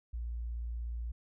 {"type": "tone", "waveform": "sine", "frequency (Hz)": 58.3, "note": "A#1", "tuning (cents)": 1, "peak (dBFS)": -35, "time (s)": [0.13, 1.12], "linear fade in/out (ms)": 10, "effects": []}